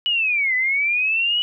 sine linear two-way sweep, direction down then up, 2960 to 1991 to 2960 Hz, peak -17 dBFS, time 0.06-1.42 s, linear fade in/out 0 ms, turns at 0.55 s, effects none

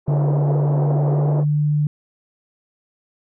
pink band-pass noise, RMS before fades -27 dBFS, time 0.06-1.45 s, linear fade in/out 50 ms, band 310 to 760 Hz, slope 24 dB/octave
sine tone with pitch glide, 145.2 to 148.77 Hz, D3 to D3, -19 to +23 cents, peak -15 dBFS, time 0.08-1.87 s, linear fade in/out 2 ms, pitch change +42 cents, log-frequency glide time 1.05-1.55 s
effects none

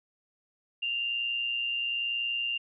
sine tone with amplitude modulation, 2790 Hz, F7, 2 cents flat, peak -26 dBFS, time 0.82-2.58 s, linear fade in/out 10 ms, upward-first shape sine, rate 121 Hz, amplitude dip 45%, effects none

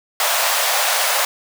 pink high-pass noise, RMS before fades -18 dBFS, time 0.2-1.25 s, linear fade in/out 2 ms, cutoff 560 Hz, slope 48 dB/octave, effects none

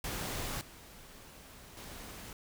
pink noise with level steps, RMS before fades -38 / -53 / -47 dBFS, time 0.04-2.33 s, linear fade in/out 2 ms, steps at 0.61 / 1.77 s, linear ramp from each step 2 ms, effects none

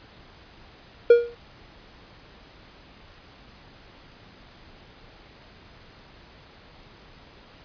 triangle tone with exponential decay, 474.1 Hz, A#4, 29 cents sharp, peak -5 dBFS, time 1.1-1.35 s, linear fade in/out 5 ms, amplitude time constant 54 ms, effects pink hiss -50 dBFS RMS until 7.64 s + resampled to 11025 Hz

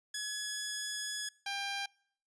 10% pulse tone pair in turn, 1688 / 796.6 Hz, G#6 / G5, +28 / +28 cents, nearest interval octave + minor second, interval 1300 cents, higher first, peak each -27 dBFS, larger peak neither, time 0.14-1.29 / 1.46-1.86 s, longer first, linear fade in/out 5 ms, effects noise-tail reverb RT60 0.6 s tail -25 dB re dry + resampled to 22050 Hz

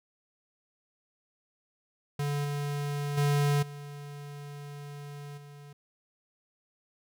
square tone with level steps, 144.3 Hz, D3, 30 cents flat, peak -29 / -31 / -24 / -41 / -47 dBFS, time 2.19-5.73 s, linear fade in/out 5 ms, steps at 2.44 / 3.17 / 3.62 / 5.37 s, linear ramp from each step 10 ms, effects none

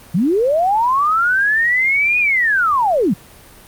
sine linear two-way sweep, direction up then down, 150.6 to 2489 to 150.6 Hz, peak -12 dBFS, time 0.14-3.14 s, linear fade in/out 10 ms, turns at 2.19 s, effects pink hiss -42 dBFS RMS until 3.67 s + Opus 32 kbps

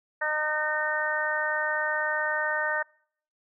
harmonic tone, 305.3 Hz, D#4, 33 cents flat, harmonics 2 / 3 / 4 / 5 / 6, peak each -32 / -33 / -36 / -30 / -29 dBFS, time 0.21-2.83 s, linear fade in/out 10 ms, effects noise-tail reverb RT60 0.6 s tail -25 dB re dry

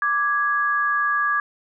sine tone pair together, 1172.3 / 1661.2 Hz, D6 / G#6, -3 / 0 cents, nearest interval tritone, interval 603 cents, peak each -21 dBFS, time 0.02-1.4 s, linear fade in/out 2 ms, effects none

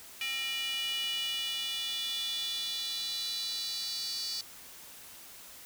square tone with high-pass filter sweep, 266.3 Hz, C4, 31 cents sharp, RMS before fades -35 dBFS, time 0.21-4.41 s, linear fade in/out 2 ms, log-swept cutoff 2600 to 4600 Hz, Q 6.7, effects white hiss -50 dBFS RMS until 5.65 s

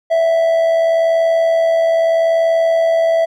triangle tone with amplitude modulation, 659.3 Hz, E5, in tune, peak -7 dBFS, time 0.1-3.26 s, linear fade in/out 20 ms, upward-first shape sine, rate 80.8 Hz, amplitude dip 40%, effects none

